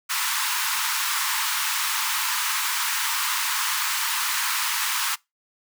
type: high-pass noise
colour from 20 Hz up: pink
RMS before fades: -25 dBFS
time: 0.09-5.16 s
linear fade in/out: 20 ms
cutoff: 890 Hz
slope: 96 dB/octave
effects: noise-tail reverb RT60 0.2 s tail -23 dB re dry